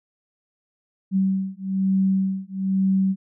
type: beating tone pair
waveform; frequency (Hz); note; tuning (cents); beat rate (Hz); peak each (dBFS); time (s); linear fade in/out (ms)
sine; 191.1 / 192.2; G3 / G3; -44 / -34; 1.1; -22; 1.11-3.16; 50
effects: none